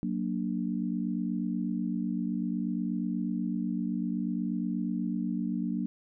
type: chord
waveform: sine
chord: Gb augmented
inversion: none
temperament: equal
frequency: 185 / 233.1 / 293.7 Hz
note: Gb3 / Bb3 / D4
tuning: 0 / 0 / 0 cents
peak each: -32 / -32 / -35 dBFS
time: 0.03-5.86 s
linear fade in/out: 0 ms
effects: none